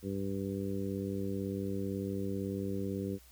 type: harmonic tone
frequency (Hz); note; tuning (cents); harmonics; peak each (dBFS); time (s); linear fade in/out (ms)
98; G2; 0; 1 / 2 / 3 / 4 / 5; -40 / -37 / -40 / -40 / -43; 0.02-3.19; 50
effects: added 60 Hz sine -58 dBFS peak until 3.31 s + white hiss -61 dBFS RMS until 3.31 s